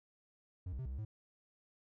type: tone with pitch steps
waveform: triangle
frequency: 90.6 / 63.6 / 130.4 / 63.6 / 67.1 / 108.2 Hz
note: F#2 / C2 / C3 / C2 / C2 / A2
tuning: -36 / -48 / -5 / -48 / +44 / -29 cents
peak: -37 dBFS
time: 0.66-1.05 s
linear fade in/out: 5 ms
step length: 65 ms
effects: none